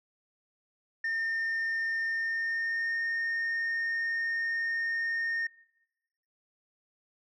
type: tone with pitch glide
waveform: sine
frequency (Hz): 1815 to 1834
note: A#6 to A#6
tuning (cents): -47 to -29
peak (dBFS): -26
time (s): 1.04-5.47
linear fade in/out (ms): 5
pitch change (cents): +18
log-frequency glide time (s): 2.05-2.96
effects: noise-tail reverb RT60 1.0 s tail -24 dB re dry + tanh soft clip ceiling -27 dBFS